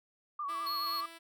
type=tone with vibrato; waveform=sine; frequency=1159 Hz; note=D6; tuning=23 cents flat; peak=-34 dBFS; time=0.39-1.06 s; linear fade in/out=5 ms; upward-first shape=sine; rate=9.5 Hz; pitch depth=68 cents each way
type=tone with tremolo; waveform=5% pulse; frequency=331.5 Hz; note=E4; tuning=10 cents sharp; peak=-34 dBFS; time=0.48-1.19 s; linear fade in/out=20 ms; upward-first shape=square; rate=2.6 Hz; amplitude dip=30%
type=tone; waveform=square; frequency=4325 Hz; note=C#8; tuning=43 cents flat; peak=-36 dBFS; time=0.66-1.01 s; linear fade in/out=10 ms
effects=none